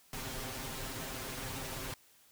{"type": "noise with comb filter", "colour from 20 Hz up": "pink", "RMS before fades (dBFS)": -41, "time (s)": [0.13, 1.94], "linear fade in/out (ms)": 2, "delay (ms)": 7.6, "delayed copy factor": 0.75, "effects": ["white hiss -64 dBFS RMS until 2.31 s"]}